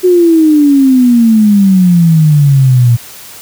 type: exponential sweep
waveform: sine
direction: down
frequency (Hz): 369.1 to 116.54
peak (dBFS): -3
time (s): 0.03-2.97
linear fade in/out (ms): 20
effects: white hiss -31 dBFS RMS until 3.41 s